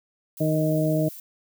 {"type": "noise", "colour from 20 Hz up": "violet", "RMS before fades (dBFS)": -41, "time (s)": [0.37, 1.2], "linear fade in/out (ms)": 2}
{"type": "harmonic tone", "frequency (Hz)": 155.8, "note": "D#3", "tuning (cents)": 3, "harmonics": [1, 2, 3, 4], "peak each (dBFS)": [-23, -25, -32, -25], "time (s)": [0.4, 1.09], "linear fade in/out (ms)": 10}
{"effects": []}